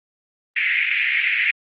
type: band-pass noise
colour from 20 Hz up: white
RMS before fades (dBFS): -20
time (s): 0.56-1.51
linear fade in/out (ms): 5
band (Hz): 1900 to 2500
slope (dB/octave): 48
effects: Opus 32 kbps